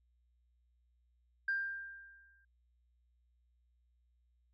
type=tone with exponential decay; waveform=sine; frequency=1590 Hz; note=G6; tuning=24 cents sharp; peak=-29 dBFS; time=1.48-2.45 s; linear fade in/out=5 ms; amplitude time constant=210 ms; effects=tanh soft clip ceiling -27 dBFS + added 60 Hz sine -70 dBFS peak until 4.53 s